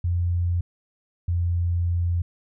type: tone pair in turn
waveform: sine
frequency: 87.31 / 86.66 Hz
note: F2 / F2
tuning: 0 / -13 cents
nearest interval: unison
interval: 13 cents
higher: first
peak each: -20 dBFS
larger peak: neither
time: 0.04-0.61 / 1.28-2.22 s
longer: second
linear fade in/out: 5 ms
effects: none